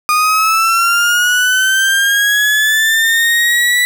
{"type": "linear sweep", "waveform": "35% pulse", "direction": "up", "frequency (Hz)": [1222, 1967], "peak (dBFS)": -8, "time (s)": [0.09, 3.85], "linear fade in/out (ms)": 0, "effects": []}